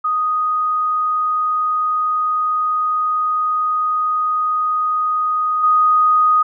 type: tone with level steps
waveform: sine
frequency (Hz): 1244.5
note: D#6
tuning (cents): 0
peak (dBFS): -15 / -10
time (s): 0.04-6.43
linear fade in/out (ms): 10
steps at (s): 5.63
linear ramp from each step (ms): 10
effects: none